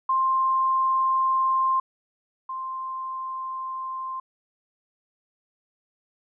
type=tone pair in turn; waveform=sine; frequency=1053 / 1047.9 Hz; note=C6 / C6; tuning=+11 / +2 cents; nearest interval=unison; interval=9 cents; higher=first; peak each=-19 / -29 dBFS; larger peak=first; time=0.09-1.8 / 2.49-4.2 s; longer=neither; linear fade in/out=5 ms; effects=none